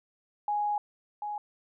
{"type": "tone pair in turn", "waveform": "sine", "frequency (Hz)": [830.6, 833.6], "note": ["G#5", "G#5"], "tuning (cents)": [0, 6], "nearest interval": "unison", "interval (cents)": 6, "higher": "second", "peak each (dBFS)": [-26, -32], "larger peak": "first", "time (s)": [[0.48, 0.78], [1.22, 1.38]], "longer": "first", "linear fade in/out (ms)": 2, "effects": []}